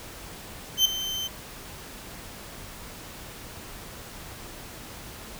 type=tone with ADSR envelope; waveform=35% pulse; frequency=3092 Hz; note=G7; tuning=24 cents flat; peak=-13 dBFS; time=0.77-1.28 s; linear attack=82 ms; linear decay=5 ms; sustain=-14 dB; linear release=15 ms; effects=pink hiss -42 dBFS RMS until 5.39 s